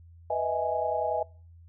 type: chord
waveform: sine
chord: E major seventh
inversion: second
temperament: equal with one note detuned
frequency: 493.9 / 622.3 / 652.8 / 830.6 Hz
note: B4 / D#5 / E5 / G#5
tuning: 0 / 0 / -17 / 0 cents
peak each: -33 / -31 / -31 / -30 dBFS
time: 0.3-1.23 s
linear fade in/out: 5 ms
effects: noise-tail reverb RT60 0.4 s tail -24 dB re dry + added 84 Hz sine -49 dBFS peak until 1.68 s